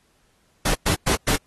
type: noise bursts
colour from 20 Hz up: pink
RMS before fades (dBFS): -21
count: 4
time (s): 0.65-1.364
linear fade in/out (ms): 10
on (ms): 96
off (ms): 110
effects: pink hiss -64 dBFS RMS until 1.46 s + AAC 32 kbps